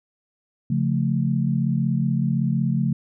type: chord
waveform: sine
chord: Db augmented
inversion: none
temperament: equal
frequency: 138.59 / 174.61 / 220 Hz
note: Db3 / F3 / A3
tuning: 0 / 0 / 0 cents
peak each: -22 / -24 / -24 dBFS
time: 0.7-2.93 s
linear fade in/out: 5 ms
effects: none